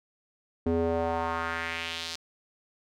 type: tone with band-pass filter sweep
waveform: square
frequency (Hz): 83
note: E2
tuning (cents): +12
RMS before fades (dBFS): -30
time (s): 0.66-2.16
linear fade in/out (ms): 5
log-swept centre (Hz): 330 to 4800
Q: 2.1
effects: none